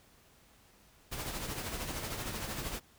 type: noise with tremolo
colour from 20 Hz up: pink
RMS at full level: -37 dBFS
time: 1.11-2.8 s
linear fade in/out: 20 ms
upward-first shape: sine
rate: 13 Hz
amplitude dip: 45%
effects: pink hiss -63 dBFS RMS until 2.98 s

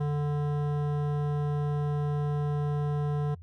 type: tone with hard clipping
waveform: sine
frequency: 146.83 Hz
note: D3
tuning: in tune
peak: -28 dBFS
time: 0-3.35 s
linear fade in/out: 10 ms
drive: 14 dB
effects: noise-tail reverb RT60 0.1 s tail -24 dB re dry + added 85 Hz sine -44 dBFS peak until 3.42 s

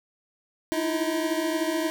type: tone cluster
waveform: square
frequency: 309.4 / 326 / 339.3 / 636 Hz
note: D#4 / E4 / F4 / D#5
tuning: -10 / -19 / -50 / +38 cents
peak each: -31 dBFS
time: 0.72-1.9 s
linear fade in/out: 0 ms
effects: none

